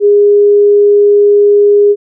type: tone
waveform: sine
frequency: 410 Hz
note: G#4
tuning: 22 cents flat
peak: -3 dBFS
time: 0-1.96 s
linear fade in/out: 50 ms
effects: none